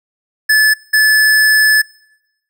square tone bursts at uneven times, 1731 Hz, A6, 29 cents flat, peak -8 dBFS, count 2, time 0.49-0.74 / 0.93-1.82 s, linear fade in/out 10 ms, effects noise-tail reverb RT60 0.9 s tail -23 dB re dry

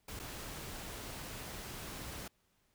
pink noise with dropouts, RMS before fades -45 dBFS, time 0.08-2.28 s, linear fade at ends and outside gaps 5 ms, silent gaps 0.193-0.197 s, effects pink hiss -75 dBFS RMS until 2.74 s

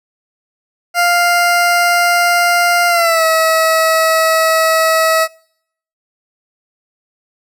20% pulse tone with pitch glide, 699 to 644.7 Hz, F5 to E5, +1 to -39 cents, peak -5 dBFS, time 0.94-5.28 s, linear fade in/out 50 ms, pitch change -140 cents, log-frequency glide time 2.88-3.24 s, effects noise-tail reverb RT60 0.7 s tail -25 dB re dry

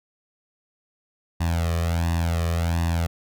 sawtooth tone with flanger, 84 Hz, E2, 33 cents sharp, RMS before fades -23 dBFS, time 1.4-3.07 s, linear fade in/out 10 ms, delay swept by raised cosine 1.1 to 1.68 ms, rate 1.4 Hz, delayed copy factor +1, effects none

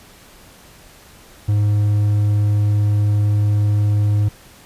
triangle tone, 103.83 Hz, G#2, in tune, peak -11 dBFS, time 1.48-4.29 s, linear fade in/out 10 ms, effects pink hiss -45 dBFS RMS until 4.65 s + resampled to 32000 Hz

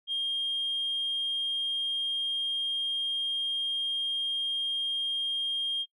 sine tone, 3220 Hz, G7, 46 cents sharp, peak -26 dBFS, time 0.07-5.86 s, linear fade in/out 50 ms, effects noise-tail reverb RT60 0.1 s tail -25 dB re dry + tanh soft clip ceiling -24 dBFS

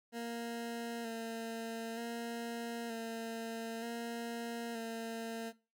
20% pulse tone with vibrato, 230.5 Hz, A#3, 19 cents flat, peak -34 dBFS, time 0.12-5.53 s, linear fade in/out 50 ms, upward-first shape square, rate 0.54 Hz, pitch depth 22 cents each way, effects noise-tail reverb RT60 0.3 s tail -18 dB re dry

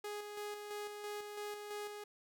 sawtooth tone with tremolo, 415.3 Hz, G#4, in tune, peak -37 dBFS, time 0.04-2.04 s, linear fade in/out 5 ms, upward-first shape square, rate 3 Hz, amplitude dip 40%, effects none

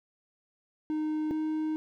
triangle tone pair in turn, 308.4 / 311.4 Hz, D#4 / D#4, -15 / +2 cents, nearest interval unison, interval 17 cents, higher second, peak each -26 dBFS, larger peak neither, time 0.9-1.31 / 1.31-1.76 s, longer second, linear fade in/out 0 ms, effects none

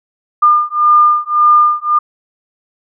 sine beating tone pair, 1205 / 1206.8 Hz, D6 / D6, +44 / +47 cents, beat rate 1.8 Hz, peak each -10 dBFS, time 0.42-1.99 s, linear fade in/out 10 ms, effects none

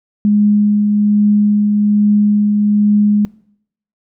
sine tone with tremolo, 207.7 Hz, G#3, in tune, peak -7 dBFS, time 0.25-3.25 s, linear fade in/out 0 ms, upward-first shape triangle, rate 1.2 Hz, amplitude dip 30%, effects noise-tail reverb RT60 0.7 s tail -23 dB re dry

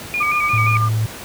sine tone with vibrato, 2351 Hz, D7, 1 cent sharp, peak -18 dBFS, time 0.14-0.77 s, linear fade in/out 0 ms, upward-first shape square, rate 5.7 Hz, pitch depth 57 cents each way
sine tone with tremolo, 1200 Hz, D6, 37 cents sharp, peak -16 dBFS, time 0.2-0.89 s, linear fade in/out 10 ms, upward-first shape sine, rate 13 Hz, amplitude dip 45%
sine tone, 110 Hz, A2, in tune, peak -15 dBFS, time 0.53-1.06 s, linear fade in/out 5 ms
effects pink hiss -33 dBFS RMS until 1.24 s + high-pass 60 Hz 12 dB/octave

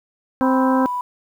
harmonic tone, 261.6 Hz, C4, in tune, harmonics 1 / 2 / 3 / 4 / 5 / 6, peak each -16 / -22 / -26 / -28 / -30 / -32 dBFS, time 0.41-0.86 s, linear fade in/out 0 ms
sine tone, 987.8 Hz, B5, in tune, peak -21 dBFS, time 0.42-1.01 s, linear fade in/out 2 ms
effects 8-bit

